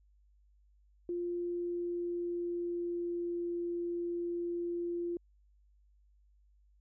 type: tone with pitch glide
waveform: sine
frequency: 349.2 to 345.6 Hz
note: F4 to F4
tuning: 0 to -18 cents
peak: -33 dBFS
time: 1.09-5.17 s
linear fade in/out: 2 ms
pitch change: -18 cents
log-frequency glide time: 1.35-3.55 s
effects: added 50 Hz sine -63 dBFS peak until 6.8 s